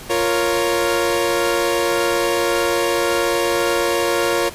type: chord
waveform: sawtooth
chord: Bb minor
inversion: second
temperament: equal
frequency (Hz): 349.2 / 466.2 / 554.4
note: F4 / Bb4 / Db5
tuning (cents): 0 / 0 / 0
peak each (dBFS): -17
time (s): 0.09-4.5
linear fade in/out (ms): 20
effects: pink hiss -36 dBFS RMS until 4.54 s + resampled to 32000 Hz

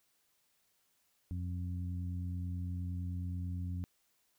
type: harmonic tone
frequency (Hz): 89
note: F2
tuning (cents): +33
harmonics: 1 / 2 / 3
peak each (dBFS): -36 / -44 / -49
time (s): 1.31-3.84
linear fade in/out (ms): 0
effects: white hiss -75 dBFS RMS until 4.38 s

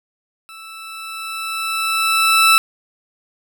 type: tone with level ramp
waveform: 20% pulse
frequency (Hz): 1318.5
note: E6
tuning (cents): 0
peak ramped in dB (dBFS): -31 to -3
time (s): 0.49-2.58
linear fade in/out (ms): 0
effects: none

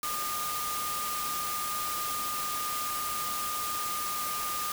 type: tone in noise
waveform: sine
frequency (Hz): 1216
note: D#6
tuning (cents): -40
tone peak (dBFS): -33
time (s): 0.03-4.72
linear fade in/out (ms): 2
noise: white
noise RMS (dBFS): -35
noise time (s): 0.03-4.72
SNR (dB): -1
effects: none

